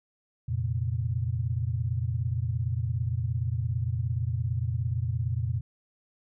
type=chord; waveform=sine; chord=F suspended fourth; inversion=none; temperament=equal with one note detuned; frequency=87.31 / 116.54 / 133.87 Hz; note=F2 / Bb2 / C3; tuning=0 / 0 / +40 cents; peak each=-31 / -28 / -34 dBFS; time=0.48-5.61 s; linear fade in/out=10 ms; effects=none